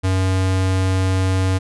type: tone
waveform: square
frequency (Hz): 94.1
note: F#2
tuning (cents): +30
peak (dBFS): -16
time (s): 0.03-1.59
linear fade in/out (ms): 20
effects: resampled to 24000 Hz